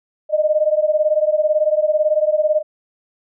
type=beating tone pair; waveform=sine; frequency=605 / 623 Hz; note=D#5 / D#5; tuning=-49 / +2 cents; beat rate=18 Hz; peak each=-16 / -17 dBFS; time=0.29-2.63 s; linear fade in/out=50 ms; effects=none